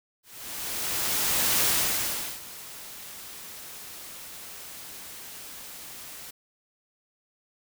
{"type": "noise with ADSR envelope", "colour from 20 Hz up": "white", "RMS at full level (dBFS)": -23, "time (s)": [0.23, 6.31], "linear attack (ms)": 1400, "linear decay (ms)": 770, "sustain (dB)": -19, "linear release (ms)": 8, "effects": []}